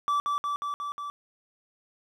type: tone with echo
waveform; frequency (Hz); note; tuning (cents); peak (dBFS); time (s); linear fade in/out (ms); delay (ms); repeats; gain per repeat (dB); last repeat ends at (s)
triangle; 1159; D6; -23; -21; 0.08-0.2; 0; 180; 5; -2; 1.1
effects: none